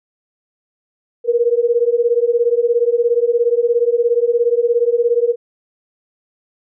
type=beating tone pair; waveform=sine; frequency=466.2 / 483.2 Hz; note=A#4 / B4; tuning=0 / -38 cents; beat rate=17 Hz; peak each=-15 dBFS; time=1.24-5.36 s; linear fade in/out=50 ms; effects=none